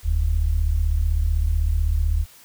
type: tone pair together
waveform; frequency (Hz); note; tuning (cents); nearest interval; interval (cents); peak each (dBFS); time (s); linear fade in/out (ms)
sine; 40.42 / 76.3; E1 / D#2; -33 / -33; major seventh; 1100; -20; 0.03-2.26; 50
effects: white hiss -49 dBFS RMS until 2.44 s